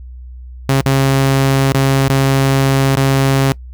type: tone with dropouts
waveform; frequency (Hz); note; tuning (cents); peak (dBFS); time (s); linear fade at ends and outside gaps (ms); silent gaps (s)
sawtooth; 135.6; C#3; -38; -6; 0.69-3.52; 0; 0.81-0.86 / 1.72-1.747 / 2.08-2.098 / 2.955-2.972
effects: noise-tail reverb RT60 0.1 s tail -22 dB re dry + added 62 Hz sine -29 dBFS peak until 3.73 s